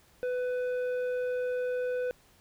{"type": "tone with tanh clipping", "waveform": "triangle", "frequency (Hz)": 498.9, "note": "B4", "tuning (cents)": 17, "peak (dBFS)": -30, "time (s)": [0.23, 2.11], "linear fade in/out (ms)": 0, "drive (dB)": 12, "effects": ["pink hiss -62 dBFS RMS until 2.4 s"]}